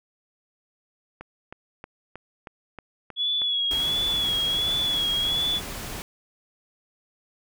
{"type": "click train", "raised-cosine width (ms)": 0.5, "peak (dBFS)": -23, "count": 9, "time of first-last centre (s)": [1.21, 3.734], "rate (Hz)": 3.17}
{"type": "tone with vibrato", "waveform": "sine", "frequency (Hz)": 3371, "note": "G#7", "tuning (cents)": 25, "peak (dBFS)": -22, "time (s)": [3.16, 5.61], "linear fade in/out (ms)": 50, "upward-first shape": "sine", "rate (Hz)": 1.4, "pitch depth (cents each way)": 45}
{"type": "noise", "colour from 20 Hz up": "pink", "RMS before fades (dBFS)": -35, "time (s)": [3.71, 6.02], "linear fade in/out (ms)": 0}
{"effects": []}